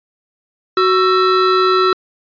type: tone pair together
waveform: square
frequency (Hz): 372 / 1329.4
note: F#4 / E6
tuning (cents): +9 / +14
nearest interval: octave + minor seventh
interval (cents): 2205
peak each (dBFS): -14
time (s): 0.77-1.93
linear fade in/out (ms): 2
effects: resampled to 11025 Hz